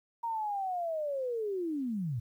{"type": "linear sweep", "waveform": "sine", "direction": "down", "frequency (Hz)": [940, 106.4], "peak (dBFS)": -31, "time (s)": [0.23, 2.2], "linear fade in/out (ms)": 10, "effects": ["11-bit"]}